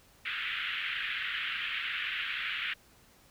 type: band-pass noise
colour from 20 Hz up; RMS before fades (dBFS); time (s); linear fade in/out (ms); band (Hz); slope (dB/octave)
white; -35; 0.25-2.74; 10; 1400 to 3200; 48
effects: pink hiss -61 dBFS RMS until 3.3 s